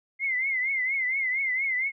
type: tone with vibrato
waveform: sine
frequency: 2093 Hz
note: C7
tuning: in tune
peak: -24 dBFS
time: 0.19-1.92 s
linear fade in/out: 50 ms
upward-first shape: triangle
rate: 4.3 Hz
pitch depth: 110 cents each way
effects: none